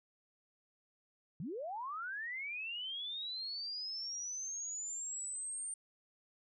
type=linear sweep; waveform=sine; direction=up; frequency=130 to 8870 Hz; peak=-39 dBFS; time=1.4-5.74 s; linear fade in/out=2 ms; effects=none